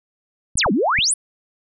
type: clicks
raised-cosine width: 5 ms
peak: -16 dBFS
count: 3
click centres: 0.556 / 0.662 / 0.988 s
type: exponential two-way sweep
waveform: sine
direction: down then up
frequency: 10590 to 180 to 10590 Hz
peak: -15 dBFS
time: 0.57-1.14 s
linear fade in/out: 5 ms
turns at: 0.72 s
effects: none